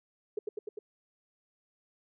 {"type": "tone with echo", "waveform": "sine", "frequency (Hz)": 420.2, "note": "G#4", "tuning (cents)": 20, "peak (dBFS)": -29, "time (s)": [0.37, 0.39], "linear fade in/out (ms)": 5, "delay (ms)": 100, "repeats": 4, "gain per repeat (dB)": -2, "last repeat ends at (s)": 0.79, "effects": []}